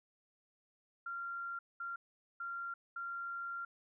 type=tone bursts at uneven times; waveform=sine; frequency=1383 Hz; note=F6; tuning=17 cents flat; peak=-39 dBFS; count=4; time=1.06-1.59 / 1.8-1.96 / 2.4-2.74 / 2.96-3.65 s; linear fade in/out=5 ms; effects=none